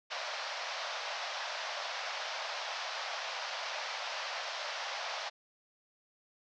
pink band-pass noise, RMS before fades -39 dBFS, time 0.1-5.3 s, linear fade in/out 20 ms, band 580 to 5700 Hz, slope 48 dB/octave, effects none

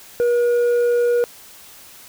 sine tone with tanh clipping, 480 Hz, B4, 49 cents flat, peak -15 dBFS, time 0.2-1.24 s, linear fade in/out 0 ms, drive 4 dB, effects white hiss -43 dBFS RMS until 2.08 s

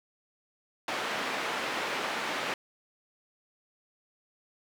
white band-pass noise, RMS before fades -33 dBFS, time 0.88-2.54 s, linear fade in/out 2 ms, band 260 to 2200 Hz, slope 12 dB/octave, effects none

